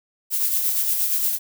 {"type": "noise with tremolo", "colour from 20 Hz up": "violet", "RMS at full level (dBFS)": -20, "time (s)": [0.3, 1.39], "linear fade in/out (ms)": 50, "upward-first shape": "sine", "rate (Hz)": 8.6, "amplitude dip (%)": 40, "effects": []}